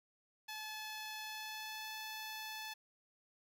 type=tone with pitch glide; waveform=10% pulse; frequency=862 to 869 Hz; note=A5 to A5; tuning=-36 to -22 cents; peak=-35 dBFS; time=0.48-2.74 s; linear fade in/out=10 ms; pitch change=+14 cents; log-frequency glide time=1.21-1.92 s; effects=none